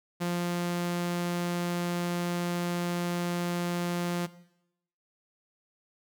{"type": "tone", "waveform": "sawtooth", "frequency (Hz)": 174.61, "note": "F3", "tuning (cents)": 0, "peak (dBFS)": -24, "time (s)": [0.2, 4.27], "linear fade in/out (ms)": 20, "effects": ["noise-tail reverb RT60 0.8 s tail -17 dB re dry"]}